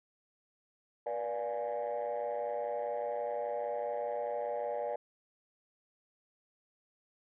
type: chord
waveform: sine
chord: B diminished seventh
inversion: none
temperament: equal with one note detuned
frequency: 482.3 / 587.3 / 698.5 / 830.6 Hz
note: B4 / D5 / F5 / Ab5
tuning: -41 / 0 / 0 / 0 cents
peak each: -37 / -35 / -40 / -39 dBFS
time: 1.06-4.96 s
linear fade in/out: 5 ms
effects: tanh soft clip ceiling -28 dBFS